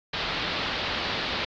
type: low-pass noise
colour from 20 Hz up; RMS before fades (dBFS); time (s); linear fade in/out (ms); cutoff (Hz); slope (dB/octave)
white; -30; 0.13-1.45; 5; 4400; 48
effects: AAC 64 kbps